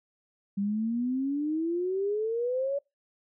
sine exponential sweep, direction up, 196 to 571 Hz, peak -26 dBFS, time 0.57-2.79 s, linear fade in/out 10 ms, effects noise-tail reverb RT60 0.2 s tail -22 dB re dry

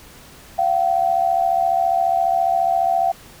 sine tone pair together, 689 / 763.6 Hz, F5 / G5, -24 / -46 cents, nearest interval major second, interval 178 cents, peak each -18 dBFS, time 0.58-3.12 s, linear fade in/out 10 ms, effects pink hiss -44 dBFS RMS until 3.4 s

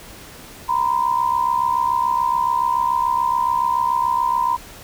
sine tone pair together, 948 / 1015 Hz, A#5 / B5, +29 / +47 cents, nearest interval minor second, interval 118 cents, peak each -19 dBFS, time 0.68-4.57 s, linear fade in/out 20 ms, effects pink hiss -40 dBFS RMS until 4.83 s

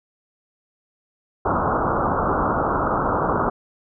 white low-pass noise, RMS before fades -21 dBFS, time 1.45-3.5 s, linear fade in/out 10 ms, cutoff 1400 Hz, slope 96 dB/octave, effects none

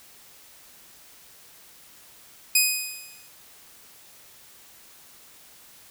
10% pulse tone with exponential decay, 2500 Hz, D#7, 8 cents sharp, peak -6 dBFS, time 2.55-3.29 s, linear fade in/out 5 ms, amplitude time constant 160 ms, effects white hiss -51 dBFS RMS until 5.9 s

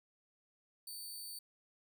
15% pulse tone, 4552 Hz, C#8, 45 cents sharp, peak -38 dBFS, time 0.87-1.39 s, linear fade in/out 5 ms, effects none

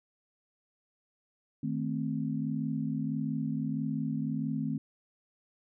sine chord, A diminished, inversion second, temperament equal, 155.56 / 220 / 261.6 Hz, Eb3 / A3 / C4, 0 / 0 / 0 cents, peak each -34 dBFS, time 1.63-4.78 s, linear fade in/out 5 ms, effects none

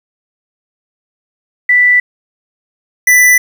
sine / square tone pair in turn, 1975.5 / 1985.3 Hz, B6 / B6, 0 / +9 cents, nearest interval unison, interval 9 cents, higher second, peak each -5 dBFS, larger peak neither, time 1.69-2 / 3.07-3.38 s, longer neither, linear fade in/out 5 ms, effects 7-bit

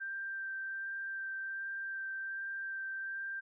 sine tone with vibrato, 1573 Hz, G6, 6 cents sharp, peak -37 dBFS, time 0-3.41 s, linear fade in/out 20 ms, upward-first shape sine, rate 1.3 Hz, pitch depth 10 cents each way, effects none

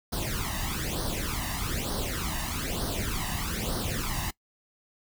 pink noise with flanger, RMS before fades -31 dBFS, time 0.12-4.31 s, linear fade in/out 10 ms, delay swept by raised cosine 0.2 to 1.08 ms, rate 1.1 Hz, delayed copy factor +0.8, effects noise-tail reverb RT60 0.1 s tail -21 dB re dry

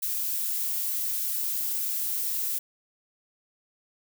violet noise, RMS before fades -29 dBFS, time 0.02-2.59 s, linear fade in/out 10 ms, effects none

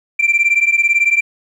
sine beating tone pair, 2347 / 2365 Hz, D7 / D7, -2 / +12 cents, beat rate 18 Hz, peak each -12 dBFS, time 0.19-1.21 s, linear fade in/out 10 ms, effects tanh soft clip ceiling -7 dBFS + 8-bit

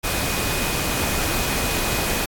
sine tone in noise, 2489 Hz, D#7, in tune, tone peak -32 dBFS, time 0.03-2.26 s, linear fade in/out 20 ms, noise pink, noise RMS -23 dBFS, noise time 0.03-2.26 s, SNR -12 dB, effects AAC 64 kbps

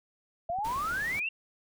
sine exponential sweep, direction up, 659.3 to 2794 Hz, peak -29 dBFS, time 0.49-1.29 s, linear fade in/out 5 ms
click train, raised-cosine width 5 ms, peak -36 dBFS, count 7, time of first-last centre 0.5-1.022 s, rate 11.5 Hz
pink noise, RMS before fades -43 dBFS, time 0.64-1.2 s, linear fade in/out 10 ms
effects none

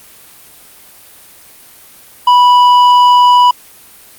sine tone with tanh clipping, 984 Hz, B5, 7 cents flat, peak -5 dBFS, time 2.27-3.51 s, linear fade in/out 5 ms, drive 8 dB, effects white hiss -39 dBFS RMS until 4.18 s + Opus 32 kbps

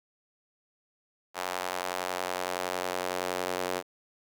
sawtooth tone with high-pass filter sweep, 90.8 Hz, F#2, 32 cents flat, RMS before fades -33 dBFS, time 1.34-3.83 s, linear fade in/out 50 ms, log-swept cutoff 770 to 470 Hz, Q 1.3, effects none

